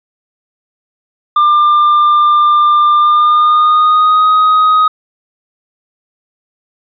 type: tone with pitch glide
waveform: triangle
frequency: 1195 to 1255.1 Hz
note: D6 to D#6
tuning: +30 to +15 cents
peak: -4 dBFS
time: 1.36-4.88 s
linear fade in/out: 5 ms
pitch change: +85 cents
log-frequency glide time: 2.97-4.28 s
effects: resampled to 11025 Hz